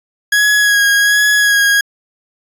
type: tone with vibrato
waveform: 40% pulse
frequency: 1661.2 Hz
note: G#6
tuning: in tune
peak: -8 dBFS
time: 0.32-1.81 s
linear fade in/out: 5 ms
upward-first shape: sine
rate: 1.3 Hz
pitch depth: 24 cents each way
effects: resampled to 32000 Hz